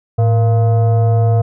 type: tone with frequency modulation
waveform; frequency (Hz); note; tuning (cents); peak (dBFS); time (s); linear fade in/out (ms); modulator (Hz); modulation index
sine; 110; A2; 0; -8; 0.18-1.42; 10; 580; 0.5
effects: tanh soft clip ceiling -5 dBFS